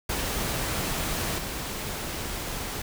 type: noise with level steps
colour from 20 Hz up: pink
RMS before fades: -29 / -33 dBFS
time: 0.09-2.82 s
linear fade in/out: 5 ms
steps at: 1.38 s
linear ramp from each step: 5 ms
effects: none